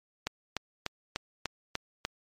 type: click train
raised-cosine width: 0.2 ms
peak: -13 dBFS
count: 7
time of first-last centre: 0.27-2.05 s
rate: 3.37 Hz
effects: MP3 64 kbps